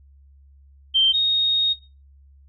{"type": "tone pair in turn", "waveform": "sine", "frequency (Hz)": [3136, 3729], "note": ["G7", "A#7"], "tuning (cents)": [0, 0], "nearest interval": "minor third", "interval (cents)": 300, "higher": "second", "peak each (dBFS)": [-14, -16], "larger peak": "first", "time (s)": [[0.94, 1.13], [1.13, 1.74]], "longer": "second", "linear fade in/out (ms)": 20, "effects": ["noise-tail reverb RT60 0.3 s tail -18 dB re dry", "added 69 Hz sine -48 dBFS peak until 2.48 s"]}